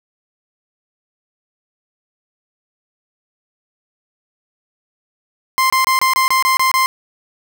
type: tone bursts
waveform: 30% pulse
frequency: 1046.5 Hz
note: C6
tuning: in tune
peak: -9 dBFS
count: 9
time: 5.58-6.86 s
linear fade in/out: 0 ms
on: 120 ms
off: 25 ms
effects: none